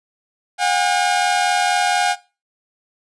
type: tone pair together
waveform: sawtooth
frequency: 722 / 806.3 Hz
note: F#5 / G5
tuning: -43 / +49 cents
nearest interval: major second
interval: 192 cents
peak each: -14 / -15 dBFS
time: 0.58-2.16 s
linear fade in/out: 50 ms
effects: noise-tail reverb RT60 0.3 s tail -19 dB re dry + resampled to 22050 Hz